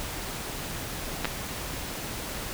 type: clicks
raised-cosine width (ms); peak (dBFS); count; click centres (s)
0.3; -10; 2; 1.246 / 1.254
effects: pink hiss -35 dBFS RMS until 2.53 s